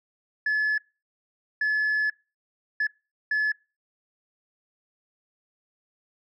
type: tone bursts at uneven times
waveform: sine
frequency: 1717 Hz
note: A6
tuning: 43 cents flat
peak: -19 dBFS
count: 4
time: 0.46-0.78 / 1.61-2.1 / 2.8-2.87 / 3.31-3.52 s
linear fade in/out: 5 ms
effects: noise-tail reverb RT60 0.3 s tail -24 dB re dry + tanh soft clip ceiling -20 dBFS